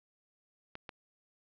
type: clicks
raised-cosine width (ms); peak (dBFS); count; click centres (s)
0.3; -26; 2; 0.754 / 0.892
effects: low-pass 4000 Hz 12 dB/octave